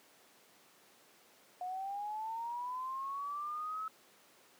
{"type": "linear sweep", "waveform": "sine", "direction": "up", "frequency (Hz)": [718, 1300], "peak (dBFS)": -37, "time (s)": [1.61, 3.88], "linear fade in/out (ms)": 2, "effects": ["pink hiss -63 dBFS RMS until 4.59 s", "high-pass 300 Hz 12 dB/octave"]}